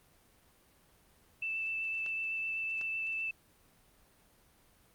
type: tone with vibrato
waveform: sine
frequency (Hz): 2648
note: E7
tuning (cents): +7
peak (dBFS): -33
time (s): 1.42-3.31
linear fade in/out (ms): 5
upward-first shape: sine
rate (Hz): 7.9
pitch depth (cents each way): 10
type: clicks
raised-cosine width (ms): 0.2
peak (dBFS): -30 / -28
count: 2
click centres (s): 2.063 / 2.813
effects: pink hiss -65 dBFS RMS until 4.94 s + Opus 32 kbps